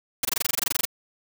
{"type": "noise bursts", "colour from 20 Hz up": "white", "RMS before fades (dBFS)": -23, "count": 15, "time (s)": [0.23, 0.853], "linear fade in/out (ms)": 5, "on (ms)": 21, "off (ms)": 22, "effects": []}